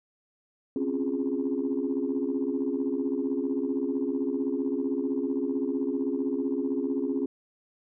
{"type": "chord", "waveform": "sine", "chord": "Db major seventh", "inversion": "third", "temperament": "equal", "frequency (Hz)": [261.6, 277.2, 349.2, 415.3], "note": ["C4", "Db4", "F4", "Ab4"], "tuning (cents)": [0, 0, 0, 0], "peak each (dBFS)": [-30, -29, -33, -32], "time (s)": [0.76, 7.26], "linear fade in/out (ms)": 2, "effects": ["tanh soft clip ceiling -18 dBFS"]}